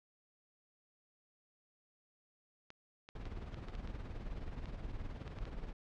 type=clicks; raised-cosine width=0.2 ms; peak=-33 dBFS; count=11; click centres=2.704 / 3.089 / 3.255 / 3.544 / 3.685 / 3.752 / 3.875 / 4.657 / 5.278 / 5.387 / 5.454 s
type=noise with tremolo; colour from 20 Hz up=brown; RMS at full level=-41 dBFS; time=3.15-5.73 s; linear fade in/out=5 ms; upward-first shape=triangle; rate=19 Hz; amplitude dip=65%
effects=low-pass 4000 Hz 12 dB/octave